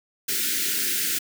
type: band-stop noise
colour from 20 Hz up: white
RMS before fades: -25 dBFS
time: 0.28-1.19 s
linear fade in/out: 10 ms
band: 440 to 1400 Hz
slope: 96 dB/octave
effects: high-pass 200 Hz 12 dB/octave